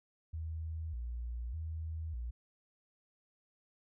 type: tone with vibrato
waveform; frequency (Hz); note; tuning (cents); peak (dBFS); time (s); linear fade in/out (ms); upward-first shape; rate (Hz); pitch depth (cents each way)
sine; 69.1; C#2; -5; -37; 0.33-2.31; 10; square; 0.83; 260
effects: none